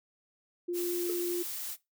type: tone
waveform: sine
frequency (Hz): 350.6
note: F4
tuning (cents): +7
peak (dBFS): -30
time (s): 0.68-1.43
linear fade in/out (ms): 10
type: noise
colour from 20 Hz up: blue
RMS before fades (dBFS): -38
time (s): 0.73-1.77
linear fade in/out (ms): 50
type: tone with exponential decay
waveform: triangle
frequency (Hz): 430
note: A4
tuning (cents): -40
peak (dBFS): -29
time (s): 1.09-1.18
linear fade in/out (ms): 5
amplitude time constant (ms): 18
effects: noise-tail reverb RT60 0.2 s tail -19 dB re dry